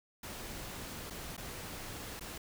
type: noise with dropouts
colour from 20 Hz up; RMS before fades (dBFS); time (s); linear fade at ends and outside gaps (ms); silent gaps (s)
pink; -44; 0.23-2.38; 5; 1.101-1.105 / 1.367-1.377 / 2.196-2.208
effects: none